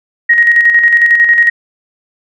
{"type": "tone with tremolo", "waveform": "sine", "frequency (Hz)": 1882, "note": "A#6", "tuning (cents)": 16, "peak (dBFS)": -3, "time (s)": [0.29, 1.5], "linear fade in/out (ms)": 10, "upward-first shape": "square", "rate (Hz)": 11, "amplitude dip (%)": 45, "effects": []}